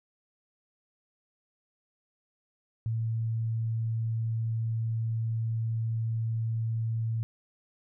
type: tone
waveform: sine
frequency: 113.1 Hz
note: A2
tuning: 48 cents sharp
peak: -27 dBFS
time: 2.86-7.23 s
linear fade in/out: 0 ms
effects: none